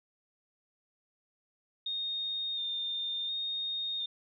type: tone with vibrato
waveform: sine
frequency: 3661 Hz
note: A#7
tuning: 32 cents flat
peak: -32 dBFS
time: 1.86-4.06 s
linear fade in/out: 5 ms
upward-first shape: square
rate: 0.7 Hz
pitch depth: 18 cents each way
effects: none